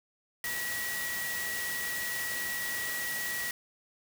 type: tone in noise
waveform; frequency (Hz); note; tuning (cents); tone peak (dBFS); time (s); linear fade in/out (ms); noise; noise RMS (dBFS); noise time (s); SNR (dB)
sine; 1925; B6; -45; -34; 0.44-3.51; 2; white; -37; 0.44-3.51; 0
effects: none